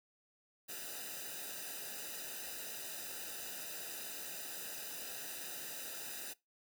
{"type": "noise with comb filter", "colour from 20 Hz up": "white", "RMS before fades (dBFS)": -45, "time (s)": [0.68, 6.34], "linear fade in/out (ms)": 20, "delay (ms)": 0.91, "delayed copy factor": -1, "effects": ["noise-tail reverb RT60 0.2 s tail -21 dB re dry"]}